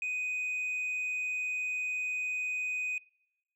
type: tone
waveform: sine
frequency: 2497 Hz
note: D#7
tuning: 6 cents sharp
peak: -29 dBFS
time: 0.02-2.98 s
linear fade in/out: 2 ms
effects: noise-tail reverb RT60 0.9 s tail -25 dB re dry + tanh soft clip ceiling -30 dBFS